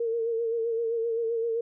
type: tone with vibrato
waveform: sine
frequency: 459.1 Hz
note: A#4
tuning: 26 cents flat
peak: -25 dBFS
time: 0-1.61 s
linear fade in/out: 5 ms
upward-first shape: sine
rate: 7.7 Hz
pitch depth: 43 cents each way
effects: none